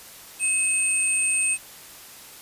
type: tone pair together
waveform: sine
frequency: 2573 / 8646 Hz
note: E7 / C#9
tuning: -43 / -44 cents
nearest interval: octave + major sixth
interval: 2099 cents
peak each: -25 / -21 dBFS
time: 0.39-1.58 s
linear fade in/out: 50 ms
effects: white hiss -44 dBFS RMS until 2.41 s + resampled to 32000 Hz